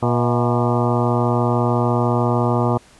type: harmonic tone with a mistuned harmonic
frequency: 120 Hz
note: B2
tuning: 49 cents flat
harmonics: 1 / 2 / 3 / 4 / 5 / 6 / 7 / 8 / 9 / 10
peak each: -19 / -22 / -24 / -25 / -26 / -27 / -27 / -28 / -29 / -29 dBFS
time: 0.02-2.78 s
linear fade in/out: 10 ms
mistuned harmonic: 5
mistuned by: +74 cents
effects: pink hiss -49 dBFS RMS until 2.99 s + resampled to 24000 Hz